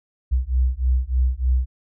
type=beating tone pair; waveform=sine; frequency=61.74 / 65.04 Hz; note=B1 / C2; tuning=0 / -10 cents; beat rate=3.3 Hz; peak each=-20 dBFS; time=0.31-1.66 s; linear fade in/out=20 ms; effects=none